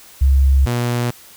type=tone pair in turn; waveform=sine / sawtooth; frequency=67.7 / 120.63 Hz; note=C#2 / B2; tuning=-40 / -40 cents; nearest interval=minor seventh; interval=1000 cents; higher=second; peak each=-9 / -13 dBFS; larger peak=first; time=0.21-0.66 / 0.66-1.11 s; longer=neither; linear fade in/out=10 ms; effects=white hiss -43 dBFS RMS until 1.36 s